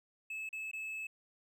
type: tone with dropouts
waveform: triangle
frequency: 2600 Hz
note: E7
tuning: 24 cents flat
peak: -37 dBFS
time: 0.3-1.07 s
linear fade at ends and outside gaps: 5 ms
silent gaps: 0.491-0.528 / 0.714-0.732 s
effects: none